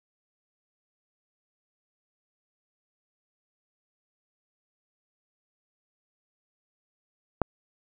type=click; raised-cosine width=1 ms; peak=-8 dBFS; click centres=7.417 s; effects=none